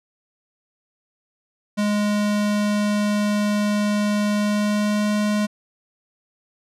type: tone with pitch glide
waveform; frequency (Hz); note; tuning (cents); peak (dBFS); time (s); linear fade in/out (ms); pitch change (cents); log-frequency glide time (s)
square; 207.7 to 209.3; G#3 to G#3; 0 to +14; -19; 1.77-5.47; 20; +14; 4.36-5.12
effects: low-pass 10000 Hz 12 dB/octave